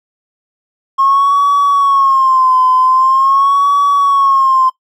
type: tone with vibrato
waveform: triangle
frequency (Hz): 1078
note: C#6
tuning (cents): -49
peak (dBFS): -4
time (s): 0.98-4.7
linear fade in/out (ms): 20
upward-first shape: sine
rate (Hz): 0.44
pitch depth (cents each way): 89
effects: noise-tail reverb RT60 0.1 s tail -19 dB re dry + tanh soft clip ceiling -4 dBFS